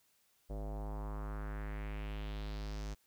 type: tone with low-pass filter sweep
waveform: square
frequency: 51.91 Hz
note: G#1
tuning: in tune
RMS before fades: -41 dBFS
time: 0.49-2.95 s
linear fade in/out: 20 ms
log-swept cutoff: 590 to 6500 Hz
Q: 2.5
effects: white hiss -73 dBFS RMS until 3.06 s